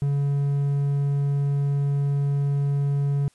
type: tone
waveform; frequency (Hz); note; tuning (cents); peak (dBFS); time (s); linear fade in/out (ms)
triangle; 141.4; C#3; +35; -18; 0.02-3.28; 0
effects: white hiss -62 dBFS RMS until 3.34 s + resampled to 24000 Hz